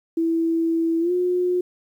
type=tone with pitch glide; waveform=sine; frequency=329.6 to 359.4 Hz; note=E4 to F4; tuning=0 to +50 cents; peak=-18 dBFS; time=0.17-1.61 s; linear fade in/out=5 ms; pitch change=+150 cents; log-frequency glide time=1-1.12 s; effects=9-bit